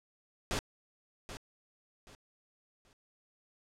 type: noise with echo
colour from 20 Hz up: pink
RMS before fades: -33 dBFS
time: 0.51-0.59 s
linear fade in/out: 0 ms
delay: 780 ms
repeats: 3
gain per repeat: -11 dB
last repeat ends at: 2.93 s
effects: low-pass 8000 Hz 12 dB/octave